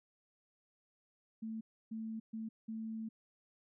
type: tone bursts at uneven times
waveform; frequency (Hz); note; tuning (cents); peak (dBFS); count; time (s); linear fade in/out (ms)
sine; 222; A3; +16; -39; 4; 1.42-1.61 / 1.91-2.2 / 2.33-2.49 / 2.68-3.09; 10
effects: none